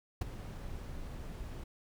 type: noise with ADSR envelope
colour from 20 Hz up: brown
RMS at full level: -28 dBFS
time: 0.21-1.64 s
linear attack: 7 ms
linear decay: 14 ms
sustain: -15 dB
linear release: 7 ms
effects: none